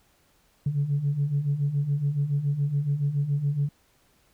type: beating tone pair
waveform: sine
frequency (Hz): 138.59 / 145.69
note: C#3 / D3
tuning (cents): 0 / -14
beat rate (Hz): 7.1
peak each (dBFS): -28 / -23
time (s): 0.66-3.69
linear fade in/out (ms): 5
effects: tanh soft clip ceiling -17 dBFS + pink hiss -64 dBFS RMS until 4.33 s